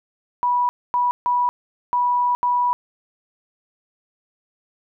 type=tone bursts at uneven times; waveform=sine; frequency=978 Hz; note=B5; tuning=17 cents flat; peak=-16 dBFS; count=5; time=0.43-0.69 / 0.94-1.11 / 1.26-1.49 / 1.93-2.35 / 2.43-2.73 s; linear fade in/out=0 ms; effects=none